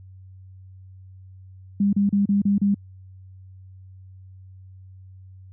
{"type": "tone bursts", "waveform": "sine", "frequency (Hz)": 201, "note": "G3", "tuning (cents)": 44, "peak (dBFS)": -16, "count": 6, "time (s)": [1.8, 2.745], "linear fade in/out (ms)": 5, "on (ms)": 130, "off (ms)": 33, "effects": ["added 94 Hz sine -42 dBFS peak until 5.52 s"]}